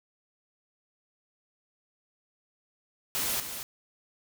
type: noise with echo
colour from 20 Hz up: white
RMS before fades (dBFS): -30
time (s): 3.15-3.4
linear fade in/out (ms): 0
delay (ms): 230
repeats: 1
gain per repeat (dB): -8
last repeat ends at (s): 3.63
effects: none